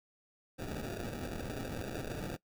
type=noise with sample-and-hold; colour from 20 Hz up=blue; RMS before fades=-40 dBFS; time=0.58-2.37 s; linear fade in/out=20 ms; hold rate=1050 Hz; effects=noise-tail reverb RT60 0.1 s tail -20 dB re dry